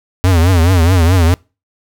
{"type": "tone with vibrato", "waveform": "square", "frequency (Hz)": 87.6, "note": "F2", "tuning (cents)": 6, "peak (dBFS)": -8, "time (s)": [0.24, 1.34], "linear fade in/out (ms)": 0, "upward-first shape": "triangle", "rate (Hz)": 4.7, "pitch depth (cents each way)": 170, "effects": ["noise-tail reverb RT60 0.3 s tail -26 dB re dry"]}